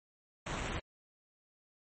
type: noise with sample-and-hold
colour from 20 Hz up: pink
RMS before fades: -38 dBFS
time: 0.46-0.8 s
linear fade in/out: 10 ms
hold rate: 4900 Hz
effects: MP3 32 kbps